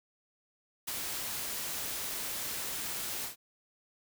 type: noise with ADSR envelope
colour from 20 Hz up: white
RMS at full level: -35 dBFS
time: 0.87-3.36 s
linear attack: 12 ms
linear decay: 17 ms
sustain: -2 dB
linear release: 120 ms
effects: none